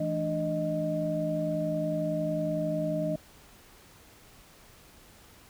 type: tone cluster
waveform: sine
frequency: 164.5 / 215.5 / 295.5 / 620 Hz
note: E3 / A3 / D4 / D#5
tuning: -3 / -36 / +11 / -6 cents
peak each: -32 / -38 / -34 / -30 dBFS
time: 0-3.16 s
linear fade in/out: 5 ms
effects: pink hiss -55 dBFS RMS until 5.49 s